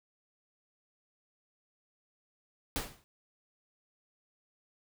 pink noise with exponential decay, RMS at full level -31 dBFS, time 2.76-3.04 s, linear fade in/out 0 ms, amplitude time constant 59 ms, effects none

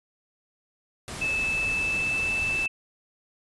pink noise, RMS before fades -36 dBFS, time 1.08-2.66 s, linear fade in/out 0 ms
sine tone with pitch glide, 2620 to 2638 Hz, E7 to E7, -11 to +1 cents, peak -24 dBFS, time 1.21-2.68 s, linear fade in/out 10 ms, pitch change +12 cents, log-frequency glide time 1.38-2.32 s
effects resampled to 24000 Hz

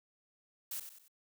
blue noise with echo, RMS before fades -40 dBFS, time 0.71-0.8 s, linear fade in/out 5 ms, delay 94 ms, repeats 3, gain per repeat -8 dB, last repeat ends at 1.082 s, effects none

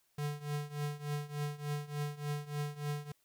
square tone with tremolo, 146.83 Hz, D3, in tune, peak -33 dBFS, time 0.18-3.12 s, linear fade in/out 5 ms, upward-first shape triangle, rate 3.4 Hz, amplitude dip 90%, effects white hiss -74 dBFS RMS until 3.24 s

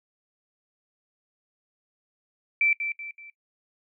sine tone with echo, 2333 Hz, D7, 12 cents flat, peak -19 dBFS, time 2.61-2.73 s, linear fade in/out 2 ms, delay 190 ms, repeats 3, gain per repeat -8 dB, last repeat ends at 3.3 s, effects noise-tail reverb RT60 0.1 s tail -21 dB re dry

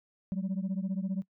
sine beating tone pair, 184.8 / 199.8 Hz, F#3 / G3, -2 / +33 cents, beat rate 15 Hz, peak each -30 / -32 dBFS, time 0.32-1.22 s, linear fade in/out 0 ms, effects noise-tail reverb RT60 0.1 s tail -23 dB re dry + tanh soft clip ceiling -27 dBFS

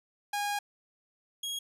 sawtooth tone pair in turn, 819 / 3291 Hz, G#5 / G#7, -24 / -16 cents, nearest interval 2 octaves, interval 2408 cents, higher second, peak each -26 / -30 dBFS, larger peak first, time 0.33-0.59 / 1.43-1.59 s, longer first, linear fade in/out 5 ms, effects resampled to 32000 Hz

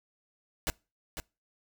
pink noise with echo, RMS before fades -30 dBFS, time 0.67-0.7 s, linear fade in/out 0 ms, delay 500 ms, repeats 1, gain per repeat -8 dB, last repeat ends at 1.2 s, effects noise-tail reverb RT60 0.3 s tail -26 dB re dry

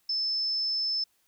sine tone, 5260 Hz, E8, 5 cents flat, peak -26 dBFS, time 0.09-1.04 s, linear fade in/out 5 ms, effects white hiss -70 dBFS RMS until 1.27 s

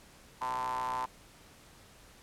square ring-modulated tone, 61.74 Hz, B1, in tune, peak -30 dBFS, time 0.41-1.06 s, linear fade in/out 10 ms, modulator 955 Hz, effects pink hiss -57 dBFS RMS until 2.22 s + low-pass 12000 Hz 12 dB/octave

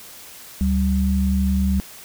sine tone pair together, 71.9 / 192.14 Hz, D2 / G3, -36 / -34 cents, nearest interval octave + perfect fourth, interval 1702 cents, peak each -19 dBFS, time 0.61-1.8 s, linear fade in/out 0 ms, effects white hiss -41 dBFS RMS until 2.04 s

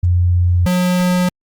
sine / square tone pair in turn, 88.4 / 180.31 Hz, F2 / F#3, +22 / -44 cents, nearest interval octave, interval 1234 cents, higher second, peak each -10 / -13 dBFS, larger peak first, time 0.03-0.66 / 0.66-1.29 s, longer neither, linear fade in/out 5 ms, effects Opus 32 kbps

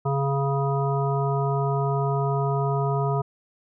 harmonic tone, 138.59 Hz, C#3, in tune, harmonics 1 / 3 / 5 / 7 / 9, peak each -23 / -28 / -30 / -31 / -33 dBFS, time 0.05-3.22 s, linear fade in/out 10 ms, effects none

